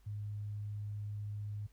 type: tone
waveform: sine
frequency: 103.83 Hz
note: G#2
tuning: in tune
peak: -38 dBFS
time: 0.06-1.67 s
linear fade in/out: 10 ms
effects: added 50 Hz sine -62 dBFS peak until 1.72 s + pink hiss -73 dBFS RMS until 1.72 s